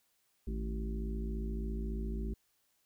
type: harmonic tone with a mistuned harmonic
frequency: 54.5 Hz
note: A1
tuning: 16 cents flat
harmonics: 1 / 3 / 4 / 5 / 6 / 7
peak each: -35 / -46 / -42 / -52 / -50 / -47 dBFS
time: 0.47-2.34 s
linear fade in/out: 5 ms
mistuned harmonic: 3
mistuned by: -98 cents
effects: white hiss -75 dBFS RMS until 2.85 s